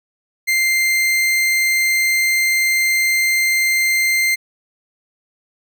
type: tone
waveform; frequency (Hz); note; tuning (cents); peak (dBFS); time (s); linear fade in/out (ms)
40% pulse; 2093; C7; 0; -13; 0.47-4.36; 20
effects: none